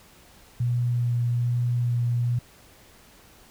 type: tone with vibrato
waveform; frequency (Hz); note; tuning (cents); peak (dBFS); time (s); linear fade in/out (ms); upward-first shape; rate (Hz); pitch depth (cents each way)
sine; 120.7; B2; -39; -21; 0.6-2.39; 5; sine; 1.2; 11
effects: pink hiss -53 dBFS RMS until 3.5 s